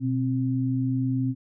sine tone pair together, 124.5 / 263.1 Hz, B2 / C4, +14 / +10 cents, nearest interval octave + minor second, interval 1296 cents, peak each -25 dBFS, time 0-1.35 s, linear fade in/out 50 ms, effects none

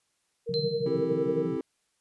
sine tone with tremolo, 466.2 Hz, A#4, in tune, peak -23 dBFS, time 0.46-1.48 s, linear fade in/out 50 ms, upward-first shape triangle, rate 11 Hz, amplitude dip 75%
pink band-pass noise, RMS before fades -36 dBFS, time 0.49-1.57 s, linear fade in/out 5 ms, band 130 to 190 Hz, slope 96 dB/octave
sine tone with exponential decay, 4100 Hz, C8, 36 cents flat, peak -29 dBFS, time 0.54-1.23 s, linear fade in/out 0 ms, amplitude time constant 150 ms
triangle chord, A minor seventh, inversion first, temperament equal with one note detuned, 264.8 / 329.6 / 392 / 440 Hz, C4 / E4 / G4 / A4, +21 / 0 / 0 / 0 cents, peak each -32 / -31 / -33 / -33 dBFS, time 0.86-1.61 s, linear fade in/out 2 ms
effects white hiss -74 dBFS RMS until 2 s + resampled to 24000 Hz

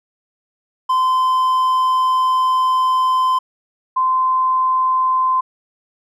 triangle / sine tone pair in turn, 1030 / 1034.1 Hz, C6 / C6, -28 / -21 cents, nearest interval unison, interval 7 cents, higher second, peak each -11 / -13 dBFS, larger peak first, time 0.89-3.39 / 3.96-5.41 s, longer first, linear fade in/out 10 ms, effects none

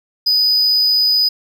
triangle tone, 4978 Hz, D#8, in tune, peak -10 dBFS, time 0.26-1.29 s, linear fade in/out 10 ms, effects none

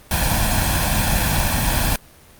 pink noise with comb filter, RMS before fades -18 dBFS, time 0.11-1.96 s, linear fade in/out 2 ms, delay 1.2 ms, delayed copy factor +0.8, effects pink hiss -47 dBFS RMS until 2.39 s + Opus 32 kbps

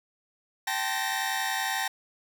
sawtooth tone cluster, 777 / 879 / 1048 / 1808 / 1879 Hz, G5 / A5 / C6 / A6 / A#6, -16 / -2 / +2 / +47 / +13 cents, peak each -28 / -30 / -37 / -32 / -29 dBFS, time 0.67-1.88 s, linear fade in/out 5 ms, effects none

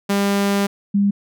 sawtooth / sine tone pair in turn, 200 / 201 Hz, G3 / G3, +35 / +44 cents, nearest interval unison, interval 9 cents, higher second, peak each -12 / -13 dBFS, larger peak first, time 0.09-0.67 / 0.94-1.11 s, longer first, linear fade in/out 10 ms, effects none

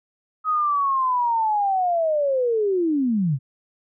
sine linear sweep, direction down, 1271 to 123.47 Hz, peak -18 dBFS, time 0.44-3.39 s, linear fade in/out 50 ms, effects none

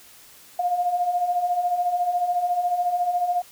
sine beating tone pair, 698.5 / 712.5 Hz, F5 / F5, 0 / +34 cents, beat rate 14 Hz, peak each -28 / -21 dBFS, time 0.59-3.42 s, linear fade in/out 5 ms, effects white hiss -49 dBFS RMS until 3.51 s

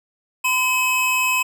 square tone pair together, 1016 / 2560 Hz, B5 / D#7, +49 / +49 cents, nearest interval octave + major third, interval 1600 cents, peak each -23 / -19 dBFS, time 0.44-1.43 s, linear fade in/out 10 ms, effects none

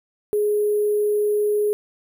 sine tone with sample-and-hold, 417.3 Hz, G#4, 8 cents sharp, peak -17 dBFS, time 0.33-1.73 s, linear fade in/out 0 ms, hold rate 11025 Hz, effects none

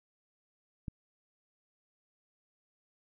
click, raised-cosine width 5 ms, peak -25 dBFS, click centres 0.882 s, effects none

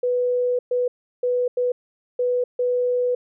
sine tone bursts at uneven times, 493.9 Hz, B4, in tune, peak -18 dBFS, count 6, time 0.03-0.59 / 0.71-0.88 / 1.23-1.48 / 1.57-1.72 / 2.19-2.44 / 2.59-3.15 s, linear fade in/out 5 ms, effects none

